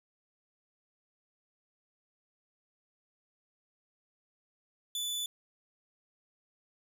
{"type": "tone", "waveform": "sawtooth", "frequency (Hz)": 3482, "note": "A7", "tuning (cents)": -19, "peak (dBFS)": -30, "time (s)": [4.95, 5.26], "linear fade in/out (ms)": 2, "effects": []}